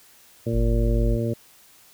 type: harmonic tone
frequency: 115.7 Hz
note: A#2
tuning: 13 cents flat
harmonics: 1 / 2 / 3 / 4 / 5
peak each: -25 / -28 / -30 / -31 / -32 dBFS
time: 0.46-1.34 s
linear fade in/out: 10 ms
type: tone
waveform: sine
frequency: 49.29 Hz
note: G1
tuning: 10 cents sharp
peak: -19 dBFS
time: 0.52-1.18 s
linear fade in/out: 50 ms
effects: white hiss -53 dBFS RMS until 1.93 s